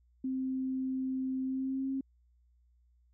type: tone with pitch glide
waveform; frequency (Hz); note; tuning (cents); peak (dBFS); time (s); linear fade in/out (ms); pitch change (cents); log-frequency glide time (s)
sine; 261.6 to 268.3; C4 to C4; 0 to +44; -31; 0.24-2.01; 5; +44; 1.43-1.9
effects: added 60 Hz sine -64 dBFS peak until 3.13 s